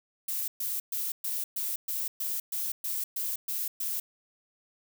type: noise bursts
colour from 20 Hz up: violet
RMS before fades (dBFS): -32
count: 12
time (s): 0.28-4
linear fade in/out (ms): 5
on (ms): 200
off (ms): 120
effects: none